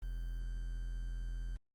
triangle tone with quantisation, 42.41 Hz, E1, 50 cents sharp, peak -35 dBFS, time 0.02-1.57 s, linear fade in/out 10 ms, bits 10, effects Opus 24 kbps

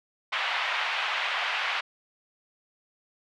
white band-pass noise, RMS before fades -29 dBFS, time 0.32-1.81 s, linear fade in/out 10 ms, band 740 to 3000 Hz, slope 24 dB/octave, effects none

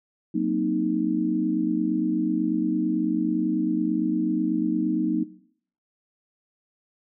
sine chord, C half-diminished seventh, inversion second, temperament equal, 185 / 233.1 / 261.6 / 311.1 Hz, Gb3 / Bb3 / C4 / Eb4, 0 / 0 / 0 / 0 cents, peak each -28 / -27 / -30 / -25 dBFS, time 0.34-5.24 s, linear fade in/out 10 ms, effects noise-tail reverb RT60 0.6 s tail -17 dB re dry

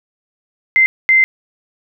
sine tone bursts at uneven times, 2078 Hz, C7, 12 cents flat, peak -7 dBFS, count 2, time 0.76-0.86 / 1.09-1.24 s, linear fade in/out 0 ms, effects none

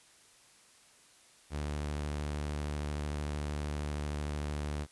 sawtooth tone with vibrato, 73.9 Hz, D2, 11 cents sharp, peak -30 dBFS, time 1.5-4.87 s, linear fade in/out 50 ms, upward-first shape triangle, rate 13 Hz, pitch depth 20 cents each way, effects white hiss -61 dBFS RMS until 4.91 s + resampled to 24000 Hz

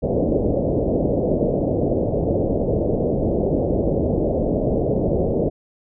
white low-pass noise, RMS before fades -20 dBFS, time 0.02-5.5 s, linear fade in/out 20 ms, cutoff 610 Hz, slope 48 dB/octave, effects none

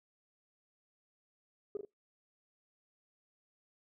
sine tone with echo, 410 Hz, G#4, 22 cents flat, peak -33 dBFS, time 1.75-1.77 s, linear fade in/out 2 ms, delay 40 ms, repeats 2, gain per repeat -5 dB, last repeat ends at 1.85 s, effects noise-tail reverb RT60 0.2 s tail -25 dB re dry + tanh soft clip ceiling -30 dBFS

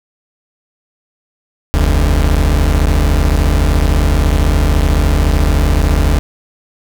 40% pulse tone pair together, 43.66 / 73.42 Hz, F1 / D2, 0 / 0 cents, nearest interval major sixth, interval 900 cents, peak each -11 dBFS, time 1.74-6.19 s, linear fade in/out 0 ms, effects none

